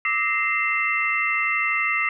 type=tone cluster; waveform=sine; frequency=1179 / 1291 / 1861 / 2082 / 2688 Hz; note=D6 / E6 / A#6 / C7 / E7; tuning=+6 / -37 / -3 / -9 / +33 cents; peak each=-30 / -29 / -31 / -22 / -27 dBFS; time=0.05-2.09 s; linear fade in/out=2 ms; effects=none